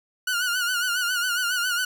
sawtooth tone with vibrato, 1451 Hz, F#6, 34 cents flat, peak -19 dBFS, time 0.27-1.85 s, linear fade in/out 5 ms, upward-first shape sine, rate 7.3 Hz, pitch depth 73 cents each way, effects none

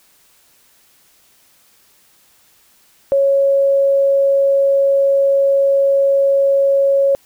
sine tone, 552 Hz, C#5, 7 cents flat, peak -10 dBFS, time 3.12-7.15 s, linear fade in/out 0 ms, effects white hiss -53 dBFS RMS until 7.25 s

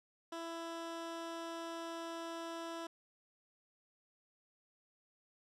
15% pulse tone with low-pass filter, 332.6 Hz, E4, 16 cents sharp, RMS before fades -44 dBFS, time 0.32-2.87 s, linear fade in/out 5 ms, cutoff 9400 Hz, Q 0.54, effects none

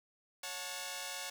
5% pulse chord, F# minor, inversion second, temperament equal with one note detuned, 554.4 / 725.2 / 880 Hz, C#5 / F#5 / A5, 0 / -35 / 0 cents, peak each -33 dBFS, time 0.43-1.3 s, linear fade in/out 5 ms, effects 10-bit

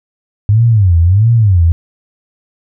sine tone with vibrato, 99 Hz, G2, 18 cents sharp, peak -5 dBFS, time 0.49-1.72 s, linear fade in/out 0 ms, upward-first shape sine, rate 1.5 Hz, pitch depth 300 cents each way, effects none

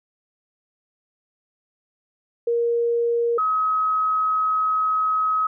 sine tone pair in turn, 470 / 1273.7 Hz, A#4 / D#6, +14 / +40 cents, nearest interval octave + perfect fourth, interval 1726 cents, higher second, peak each -18 dBFS, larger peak neither, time 2.47-3.38 / 3.38-5.47 s, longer second, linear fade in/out 5 ms, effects none

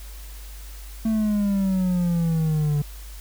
triangle exponential sweep, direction down, 223.7 to 144.6 Hz, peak -17 dBFS, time 1.05-2.82 s, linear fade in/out 5 ms, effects added 50 Hz sine -36 dBFS peak until 3.2 s + white hiss -46 dBFS RMS until 3.2 s

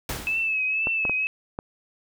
pink noise with exponential decay, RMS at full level -28 dBFS, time 0.09-0.65 s, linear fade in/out 2 ms, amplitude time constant 120 ms
sine tone with vibrato, 2600 Hz, E7, 24 cents flat, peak -22 dBFS, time 0.27-1.27 s, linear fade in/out 0 ms, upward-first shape triangle, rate 2 Hz, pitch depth 61 cents each way
clicks, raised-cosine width 1 ms, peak -16 dBFS, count 4, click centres 0.871 / 1.052 / 1.096 / 1.589 s
effects none

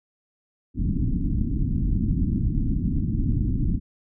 pink low-pass noise, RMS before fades -23 dBFS, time 0.74-3.8 s, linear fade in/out 50 ms, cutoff 290 Hz, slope 48 dB/octave, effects none

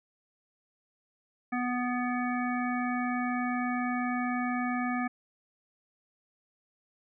harmonic tone with a mistuned harmonic, 246.9 Hz, B3, in tune, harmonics 1 / 3 / 5 / 7 / 9, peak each -30 / -35 / -37 / -38 / -40 dBFS, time 1.52-5.08 s, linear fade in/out 10 ms, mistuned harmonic 9, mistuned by +20 cents, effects none

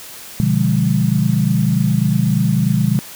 sine chord, B diminished seventh, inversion none, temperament equal with one note detuned, 123.47 / 146.83 / 174.61 / 203.6 Hz, B2 / D3 / F3 / Ab3, 0 / 0 / 0 / -34 cents, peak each -18 dBFS, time 0.4-2.99 s, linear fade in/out 0 ms, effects white hiss -35 dBFS RMS until 3.15 s

